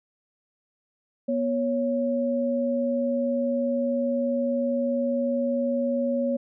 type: tone pair together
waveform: sine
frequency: 242.6 / 554.4 Hz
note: B3 / C#5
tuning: -31 / 0 cents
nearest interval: octave + major second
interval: 1431 cents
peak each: -25 dBFS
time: 1.28-6.37 s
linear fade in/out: 10 ms
effects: none